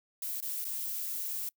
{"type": "noise with dropouts", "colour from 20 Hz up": "violet", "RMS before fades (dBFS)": -36, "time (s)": [0.22, 1.49], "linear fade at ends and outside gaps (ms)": 2, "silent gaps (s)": [[0.404, 0.425], [0.644, 0.651]], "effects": ["noise-tail reverb RT60 0.1 s tail -25 dB re dry"]}